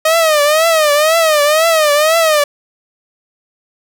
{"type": "tone with vibrato", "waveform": "sawtooth", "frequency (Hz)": 622, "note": "D#5", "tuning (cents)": -1, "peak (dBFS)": -5, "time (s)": [0.05, 2.44], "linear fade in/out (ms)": 5, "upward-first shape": "triangle", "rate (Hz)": 2, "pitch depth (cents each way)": 140, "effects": []}